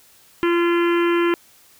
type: harmonic tone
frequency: 343.7 Hz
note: F4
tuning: 28 cents flat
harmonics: 1 / 3 / 4 / 5 / 6 / 7 / 8 / 9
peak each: -16 / -26 / -28 / -30 / -32 / -33 / -34 / -35 dBFS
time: 0.43-1.34 s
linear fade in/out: 0 ms
effects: white hiss -52 dBFS RMS until 1.79 s